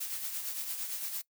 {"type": "noise with tremolo", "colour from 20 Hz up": "blue", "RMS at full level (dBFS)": -35, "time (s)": [0, 1.22], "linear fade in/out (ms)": 10, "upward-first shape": "triangle", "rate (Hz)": 8.8, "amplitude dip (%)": 55, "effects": ["noise-tail reverb RT60 0.1 s tail -21 dB re dry"]}